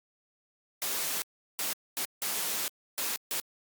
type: noise bursts at uneven times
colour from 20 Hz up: white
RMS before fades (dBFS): -32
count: 6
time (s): 0.82-1.22 / 1.59-1.73 / 1.97-2.05 / 2.22-2.68 / 2.98-3.16 / 3.31-3.4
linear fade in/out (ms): 0
effects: high-pass 200 Hz 12 dB/octave + Opus 48 kbps